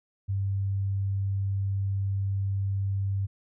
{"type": "tone", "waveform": "sine", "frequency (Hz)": 98.1, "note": "G2", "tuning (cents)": 2, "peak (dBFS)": -25, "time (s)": [0.28, 3.27], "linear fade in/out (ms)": 20, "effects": []}